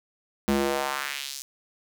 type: tone with high-pass filter sweep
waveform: square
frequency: 69.3 Hz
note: C#2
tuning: in tune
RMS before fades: -28 dBFS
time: 0.48-1.42 s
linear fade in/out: 0 ms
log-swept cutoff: 190 to 6400 Hz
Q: 1.6
effects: none